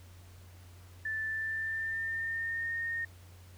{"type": "tone with pitch glide", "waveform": "sine", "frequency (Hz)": [1760, 1840], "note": ["A6", "A#6"], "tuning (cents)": [0, -23], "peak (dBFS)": -32, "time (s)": [1.05, 3.05], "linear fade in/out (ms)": 5, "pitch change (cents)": 77, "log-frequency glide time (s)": [1.24, 2.74], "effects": ["added 90 Hz sine -51 dBFS peak until 3.57 s", "pink hiss -60 dBFS RMS until 3.57 s"]}